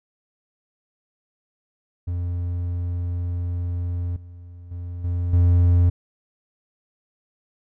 triangle tone with level steps, 87.7 Hz, F2, 8 cents sharp, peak -21 / -36 / -27 / -19 / -11 dBFS, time 2.07-5.9 s, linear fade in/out 10 ms, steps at 4.16 / 4.71 / 5.04 / 5.33 s, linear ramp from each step 5 ms, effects none

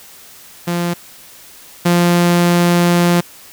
sawtooth tone pair in turn, 173.2 / 174.01 Hz, F3 / F3, -14 / -6 cents, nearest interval unison, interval 8 cents, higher second, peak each -12 / -6 dBFS, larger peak second, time 0.67-0.94 / 1.85-3.21 s, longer second, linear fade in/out 10 ms, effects white hiss -40 dBFS RMS until 3.52 s

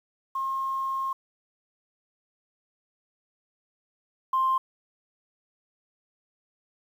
sine tone pair in turn, 1071 / 1051.4 Hz, C6 / C6, +40 / +8 cents, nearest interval unison, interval 32 cents, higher first, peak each -26 / -20 dBFS, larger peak second, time 0.35-1.13 / 4.33-4.58 s, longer first, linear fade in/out 5 ms, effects tanh soft clip ceiling -16 dBFS + 9-bit

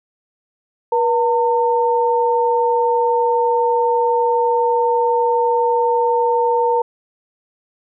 sine tone pair together, 481 / 908 Hz, B4 / A#5, -46 / -46 cents, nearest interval major seventh, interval 1100 cents, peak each -16 dBFS, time 0.92-6.82 s, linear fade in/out 5 ms, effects none

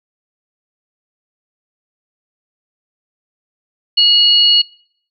sine tone pair together, 2892 / 4362 Hz, F#7 / C#8, -40 / -29 cents, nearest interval perfect fifth, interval 711 cents, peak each -10 dBFS, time 3.97-4.62 s, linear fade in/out 10 ms, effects noise-tail reverb RT60 0.6 s tail -24 dB re dry

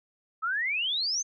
sine exponential sweep, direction up, 1265 to 6460 Hz, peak -26 dBFS, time 0.42-1.23 s, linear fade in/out 20 ms, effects none

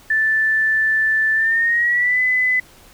sine tone with pitch glide, 1760 to 2010 Hz, A6 to B6, 0 to +30 cents, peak -14 dBFS, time 0.1-2.6 s, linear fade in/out 5 ms, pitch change +230 cents, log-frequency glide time 1.34-2.2 s, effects pink hiss -47 dBFS RMS until 2.93 s

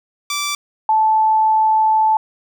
10% pulse / sine tone pair in turn, 1166 / 873.5 Hz, D6 / A5, -13 / -13 cents, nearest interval perfect fourth, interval 500 cents, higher first, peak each -11 dBFS, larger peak neither, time 0.3-0.55 / 0.89-2.17 s, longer second, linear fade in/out 2 ms, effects none

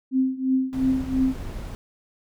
sine tone with tremolo, 261.6 Hz, C4, in tune, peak -16 dBFS, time 0.11-1.35 s, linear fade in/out 50 ms, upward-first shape triangle, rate 2.9 Hz, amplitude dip 90%
brown noise, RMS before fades -33 dBFS, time 0.73-1.75 s, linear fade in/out 0 ms
effects none

